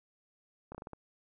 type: slowing click train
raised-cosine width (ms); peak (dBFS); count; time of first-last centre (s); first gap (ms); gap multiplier
1; -30; 6; 0.72-0.933; 27; 1.23
effects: none